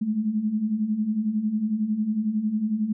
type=beating tone pair; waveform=sine; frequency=206.6 / 217.6 Hz; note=G#3 / A3; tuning=-9 / -19 cents; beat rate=11 Hz; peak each=-29 / -23 dBFS; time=0.01-2.93 s; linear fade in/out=10 ms; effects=none